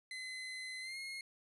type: tone with pitch glide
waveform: 30% pulse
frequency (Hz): 2039 to 2152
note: C7 to C7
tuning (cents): -45 to +48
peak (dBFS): -40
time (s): 0.11-1.21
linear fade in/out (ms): 2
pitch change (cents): +93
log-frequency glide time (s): 0.81-0.98
effects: resampled to 24000 Hz